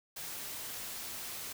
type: noise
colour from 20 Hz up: white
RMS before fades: -42 dBFS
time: 0.16-1.53 s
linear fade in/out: 10 ms
effects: none